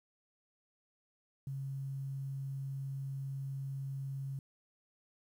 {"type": "tone with quantisation", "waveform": "sine", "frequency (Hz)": 136.3, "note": "C#3", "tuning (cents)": -29, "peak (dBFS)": -37, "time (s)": [1.47, 4.39], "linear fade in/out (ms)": 2, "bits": 11, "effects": []}